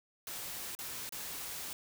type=noise with dropouts; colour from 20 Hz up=white; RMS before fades=-42 dBFS; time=0.27-1.73 s; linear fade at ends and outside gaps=1 ms; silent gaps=0.751-0.789 / 1.092-1.123 s; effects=none